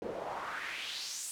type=noise with band-pass filter sweep; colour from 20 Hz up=pink; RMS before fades=-40 dBFS; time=0.02-1.31 s; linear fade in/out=0 ms; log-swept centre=410 to 8900 Hz; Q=2.8; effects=none